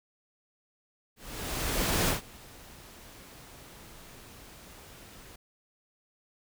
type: noise with ADSR envelope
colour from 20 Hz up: pink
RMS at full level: -26 dBFS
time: 1.16-5.36 s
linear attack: 920 ms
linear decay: 130 ms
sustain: -24 dB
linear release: 6 ms
effects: none